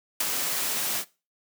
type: noise with ADSR envelope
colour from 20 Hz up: white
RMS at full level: -22 dBFS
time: 0.2-1.05 s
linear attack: 6 ms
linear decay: 12 ms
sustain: -6 dB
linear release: 65 ms
effects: noise-tail reverb RT60 0.3 s tail -20 dB re dry + high-pass 150 Hz 12 dB/octave